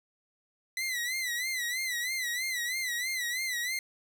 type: tone with vibrato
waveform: sawtooth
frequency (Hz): 2000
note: B6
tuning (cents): +21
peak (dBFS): -27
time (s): 0.77-3.79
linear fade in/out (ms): 2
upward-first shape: sine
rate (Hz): 3.1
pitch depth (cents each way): 100
effects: none